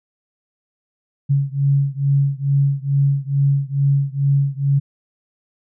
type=beating tone pair; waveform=sine; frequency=138.59 / 140.89 Hz; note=C#3 / C#3; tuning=0 / +28 cents; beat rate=2.3 Hz; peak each=-17 / -18 dBFS; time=1.29-4.8 s; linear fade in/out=20 ms; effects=none